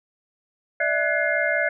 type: tone cluster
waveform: sine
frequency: 592 / 657 / 1483 / 1697 / 2113 Hz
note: D5 / E5 / F#6 / G#6 / C7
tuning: +14 / -6 / +4 / +37 / +16 cents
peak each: -26 dBFS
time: 0.8-1.69 s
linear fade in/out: 5 ms
effects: none